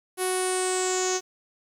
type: tone with low-pass filter sweep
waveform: sawtooth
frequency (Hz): 370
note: F#4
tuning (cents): 0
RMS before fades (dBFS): -26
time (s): 0.17-1.21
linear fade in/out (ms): 50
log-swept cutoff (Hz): 11000 to 6300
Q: 9.1
effects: 9-bit